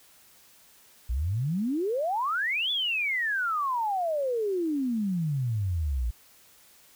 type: exponential two-way sweep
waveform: sine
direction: up then down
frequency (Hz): 55.5 to 3497 to 55.5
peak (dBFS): -25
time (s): 1.09-6.11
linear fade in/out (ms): 10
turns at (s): 2.71
effects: white hiss -57 dBFS RMS until 6.95 s